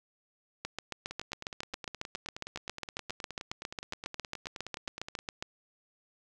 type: two click trains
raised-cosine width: 0.2 ms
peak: -18 / -23 dBFS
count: 36 / 40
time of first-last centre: 0.65-5.425 / 1.11-5.189 s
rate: 7.33 / 9.56 Hz
effects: none